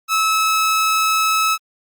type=tone; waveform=sawtooth; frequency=1297 Hz; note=E6; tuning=28 cents flat; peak=-11 dBFS; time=0.08-1.58 s; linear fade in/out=50 ms; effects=Opus 32 kbps